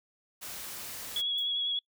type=noise; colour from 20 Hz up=white; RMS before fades=-41 dBFS; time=0.41-1.22 s; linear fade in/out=20 ms
type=tone with vibrato; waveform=sine; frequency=3345 Hz; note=G#7; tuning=12 cents sharp; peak=-28 dBFS; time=1.16-1.79 s; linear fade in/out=2 ms; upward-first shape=triangle; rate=10 Hz; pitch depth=27 cents each way
type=noise with exponential decay; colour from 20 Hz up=violet; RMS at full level=-45 dBFS; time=1.38-1.52 s; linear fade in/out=1 ms; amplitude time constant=29 ms
effects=noise-tail reverb RT60 0.1 s tail -26 dB re dry